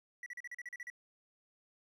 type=tone bursts; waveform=triangle; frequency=1947 Hz; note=B6; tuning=25 cents flat; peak=-40 dBFS; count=10; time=0.23-0.901 s; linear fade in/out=2 ms; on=32 ms; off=39 ms; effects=none